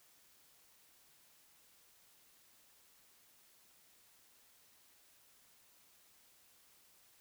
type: silence
effects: white hiss -67 dBFS RMS until 7.2 s